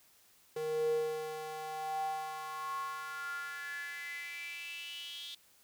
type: tone with high-pass filter sweep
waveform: square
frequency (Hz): 155.56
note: D#3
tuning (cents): 0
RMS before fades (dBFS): -39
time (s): 0.56-5.35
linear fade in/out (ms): 5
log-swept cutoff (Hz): 400 to 3500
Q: 8.5
effects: white hiss -65 dBFS RMS until 5.63 s